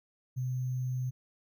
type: tone with sample-and-hold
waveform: sine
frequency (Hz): 126.9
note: B2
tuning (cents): +47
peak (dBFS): -30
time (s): 0.36-1.11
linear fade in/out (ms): 20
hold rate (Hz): 6300
effects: none